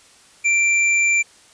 square tone, 2355 Hz, D7, 4 cents sharp, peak -15 dBFS, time 0.44-1.23 s, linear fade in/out 20 ms, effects white hiss -50 dBFS RMS until 1.53 s + resampled to 22050 Hz

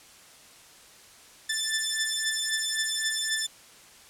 10% pulse beating tone pair, 1760 / 1763.8 Hz, A6 / A6, 0 / +4 cents, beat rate 3.8 Hz, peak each -20 dBFS, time 1.49-3.47 s, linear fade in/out 10 ms, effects white hiss -52 dBFS RMS until 4.09 s + low-pass 10000 Hz 12 dB/octave

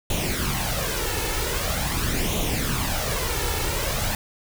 pink noise with flanger, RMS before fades -25 dBFS, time 0.1-4.15 s, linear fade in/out 2 ms, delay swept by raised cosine 0.3 to 2.3 ms, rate 0.44 Hz, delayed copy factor +0.6, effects none

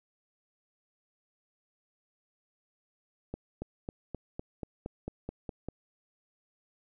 accelerating click train, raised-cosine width 2 ms, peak -23 dBFS, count 11, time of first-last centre 3.34-5.686 s, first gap 280 ms, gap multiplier 0.96, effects none

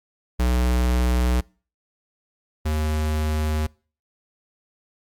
square tone pair in turn, 61.5 / 77.06 Hz, B1 / D#2, -7 / -16 cents, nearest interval major third, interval 391 cents, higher second, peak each -18 / -21 dBFS, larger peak first, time 0.39-1.41 / 2.65-3.67 s, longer neither, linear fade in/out 10 ms, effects noise-tail reverb RT60 0.4 s tail -25 dB re dry + MP3 96 kbps

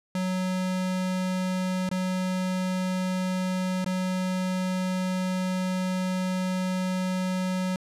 square tone with dropouts, 185 Hz, F#3, in tune, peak -26 dBFS, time 0.15-7.76 s, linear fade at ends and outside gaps 2 ms, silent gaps 1.891-1.913 / 3.845-3.861 s, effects low-pass 10000 Hz 12 dB/octave

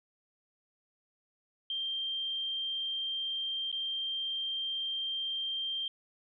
sine tone with dropouts, 3169 Hz, G7, 18 cents sharp, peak -32 dBFS, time 1.7-5.88 s, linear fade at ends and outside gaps 2 ms, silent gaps 3.716-3.726 s, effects none

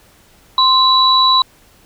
sine tone pair together, 1041 / 3930 Hz, C6 / B7, -9 / -9 cents, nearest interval octave + major seventh, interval 2300 cents, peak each -11 dBFS, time 0.58-1.42 s, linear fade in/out 2 ms, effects pink hiss -49 dBFS RMS until 1.85 s

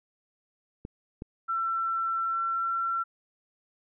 clicks, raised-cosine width 3 ms, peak -24 dBFS, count 2, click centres 0.851 / 1.221 s
sine tone with pitch glide, 1345 to 1355.1 Hz, E6 to E6, +34 to +47 cents, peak -26 dBFS, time 1.48-3.04 s, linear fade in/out 20 ms, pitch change +13 cents, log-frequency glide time 2.15-2.7 s
effects none

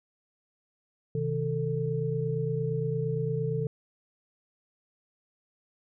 sine tone cluster, 129.7 / 158.4 / 444.3 Hz, C3 / D#3 / A4, -15 / +31 / +17 cents, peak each -31 dBFS, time 1.15-3.67 s, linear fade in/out 2 ms, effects none

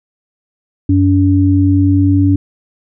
sine tone pair together, 95.11 / 285 Hz, F#2 / C#4, +48 / +48 cents, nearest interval octave + perfect fifth, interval 1900 cents, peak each -10 dBFS, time 0.89-2.36 s, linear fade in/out 5 ms, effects none

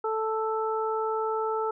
harmonic tone, 440 Hz, A4, in tune, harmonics 1 / 2 / 3, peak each -28 / -31 / -32 dBFS, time 0.04-1.71 s, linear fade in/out 5 ms, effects none

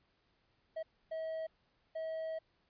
triangle tone bursts at uneven times, 642 Hz, E5, 46 cents flat, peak -35 dBFS, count 3, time 0.76-0.83 / 1.11-1.47 / 1.95-2.39 s, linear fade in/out 10 ms, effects pink hiss -75 dBFS RMS until 2.69 s + resampled to 11025 Hz

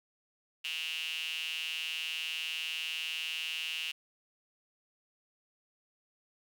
sawtooth tone with high-pass filter, 160 Hz, D#3, 49 cents sharp, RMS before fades -37 dBFS, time 0.64-3.92 s, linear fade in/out 10 ms, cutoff 2800 Hz, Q 9.7, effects none

